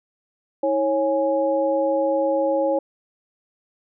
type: tone cluster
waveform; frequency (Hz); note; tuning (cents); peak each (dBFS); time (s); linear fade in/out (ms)
sine; 320.9 / 549 / 831; E4 / C#5 / G#5; -46 / -17 / +1; -25 / -19 / -27; 0.63-2.79; 5
effects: none